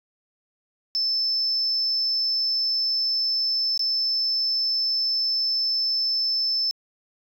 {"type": "tone with dropouts", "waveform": "sine", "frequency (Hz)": 5274, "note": "E8", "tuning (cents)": 0, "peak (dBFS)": -20, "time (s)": [0.95, 6.71], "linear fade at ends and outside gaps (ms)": 0, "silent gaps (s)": [3.776, 3.794], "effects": ["tanh soft clip ceiling -16 dBFS"]}